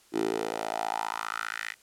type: tone with high-pass filter sweep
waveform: 10% pulse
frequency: 55 Hz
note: A1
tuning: in tune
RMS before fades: -32 dBFS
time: 0.12-1.75 s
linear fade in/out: 50 ms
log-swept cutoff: 330 to 2000 Hz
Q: 4.2
effects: white hiss -60 dBFS RMS until 1.82 s + low-pass 11000 Hz 12 dB/octave